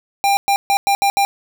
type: tone bursts at uneven times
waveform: square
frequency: 797 Hz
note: G5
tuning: 28 cents sharp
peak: -13 dBFS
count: 6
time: 0.24-0.37 / 0.48-0.56 / 0.7-0.77 / 0.87-0.95 / 1.02-1.1 / 1.17-1.25 s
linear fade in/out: 0 ms
effects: none